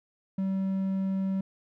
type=tone; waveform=triangle; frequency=192 Hz; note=G3; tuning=36 cents flat; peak=-24 dBFS; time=0.38-1.41 s; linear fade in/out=5 ms; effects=none